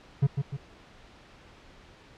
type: tone with echo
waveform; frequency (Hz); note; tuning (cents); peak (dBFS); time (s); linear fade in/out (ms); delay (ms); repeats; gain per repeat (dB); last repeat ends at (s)
triangle; 138.59; C#3; 0; -16; 0.22-0.27; 10; 150; 2; -6; 0.57
effects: pink hiss -53 dBFS RMS until 2.17 s + low-pass 4000 Hz 12 dB/octave